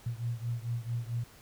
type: beating tone pair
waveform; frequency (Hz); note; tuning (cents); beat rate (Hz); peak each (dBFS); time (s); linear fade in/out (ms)
sine; 116.54 / 121.04; A#2 / B2; 0 / -34; 4.5; -34 / -36; 0.06-1.24; 5
effects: pink hiss -56 dBFS RMS until 1.41 s